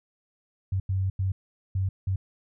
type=tone bursts at uneven times; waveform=sine; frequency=95.3 Hz; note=G2; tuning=48 cents flat; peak=-23 dBFS; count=5; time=0.72-0.8 / 0.89-1.1 / 1.19-1.32 / 1.75-1.89 / 2.07-2.16 s; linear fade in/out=5 ms; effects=none